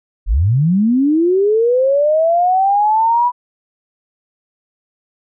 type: linear sweep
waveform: sine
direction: up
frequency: 36.85 to 987.8 Hz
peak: -10 dBFS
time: 0.26-3.32 s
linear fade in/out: 50 ms
effects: none